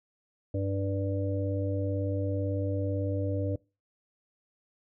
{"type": "harmonic tone", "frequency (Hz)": 98, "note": "G2", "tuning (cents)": 0, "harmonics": [1, 3, 5, 6], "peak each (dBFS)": [-29, -34, -36, -37], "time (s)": [0.54, 3.56], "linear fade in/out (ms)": 5, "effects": ["noise-tail reverb RT60 0.3 s tail -24 dB re dry"]}